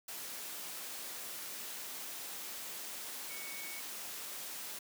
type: tone in noise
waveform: sine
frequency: 2230 Hz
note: C#7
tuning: 10 cents sharp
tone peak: -47 dBFS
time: 3.3-3.8 s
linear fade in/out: 5 ms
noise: white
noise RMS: -44 dBFS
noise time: 0.08-4.79 s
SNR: -6 dB
effects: high-pass 200 Hz 12 dB/octave